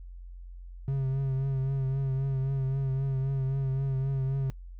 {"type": "tone with vibrato", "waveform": "triangle", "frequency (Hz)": 134.4, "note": "C3", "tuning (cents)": 47, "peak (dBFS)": -24, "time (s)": [0.88, 4.5], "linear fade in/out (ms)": 0, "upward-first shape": "triangle", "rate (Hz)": 3.8, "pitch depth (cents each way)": 41, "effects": ["noise-tail reverb RT60 0.1 s tail -22 dB re dry", "added 44 Hz sine -41 dBFS peak until 4.79 s"]}